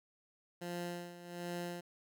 15% pulse tone with tremolo, 174.61 Hz, F3, in tune, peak -32 dBFS, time 0.61-1.81 s, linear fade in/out 10 ms, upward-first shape sine, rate 1.3 Hz, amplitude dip 75%, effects none

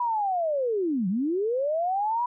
sine linear two-way sweep, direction down then up, 987.8 to 175.4 to 987.8 Hz, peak -23 dBFS, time 0-2.26 s, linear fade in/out 5 ms, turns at 1.08 s, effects none

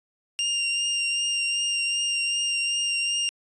sawtooth tone with vibrato, 2794 Hz, F7, in tune, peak -20 dBFS, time 0.39-3.29 s, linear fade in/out 0 ms, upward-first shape triangle, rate 2.6 Hz, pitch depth 19 cents each way, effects resampled to 22050 Hz

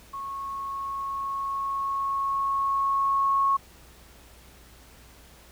sine tone with level ramp, 1098 Hz, C#6, 17 cents flat, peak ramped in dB -32 to -19 dBFS, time 0.13-3.57 s, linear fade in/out 10 ms, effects added 60 Hz sine -54 dBFS peak until 5.51 s + pink hiss -53 dBFS RMS until 5.51 s

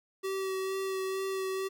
square tone with vibrato, 382.9 Hz, G4, 41 cents flat, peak -32 dBFS, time 0.23-1.69 s, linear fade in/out 20 ms, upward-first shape sine, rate 2.2 Hz, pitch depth 14 cents each way, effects 11-bit

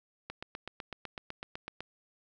click train, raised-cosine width 0.3 ms, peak -23 dBFS, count 13, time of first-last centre 0.3-1.806 s, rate 7.97 Hz, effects none

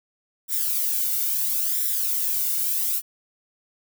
violet noise with flanger, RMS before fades -24 dBFS, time 0.48-3.02 s, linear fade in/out 50 ms, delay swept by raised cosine 0.54 to 1.4 ms, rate 0.74 Hz, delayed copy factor +0.6, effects none

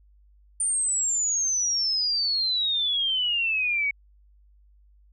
sine exponential sweep, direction down, 9110 to 2222 Hz, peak -22 dBFS, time 0.6-3.91 s, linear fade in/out 5 ms, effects added 50 Hz sine -54 dBFS peak until 5.12 s

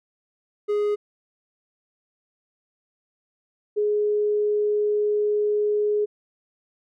triangle / sine tone pair in turn, 415.3 / 418.2 Hz, G#4 / G#4, 0 / +12 cents, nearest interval unison, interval 12 cents, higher second, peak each -18 / -19 dBFS, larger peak first, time 0.68-0.96 / 3.76-6.06 s, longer second, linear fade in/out 20 ms, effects none

